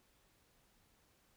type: silence
effects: pink hiss -72 dBFS RMS until 1.36 s